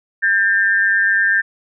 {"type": "tone pair together", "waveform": "sine", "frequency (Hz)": [1600, 1795.9], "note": ["G6", "A6"], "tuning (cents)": [35, 35], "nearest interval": "major second", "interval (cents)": 200, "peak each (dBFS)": -15, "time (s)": [0.22, 1.42], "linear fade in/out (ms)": 20, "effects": []}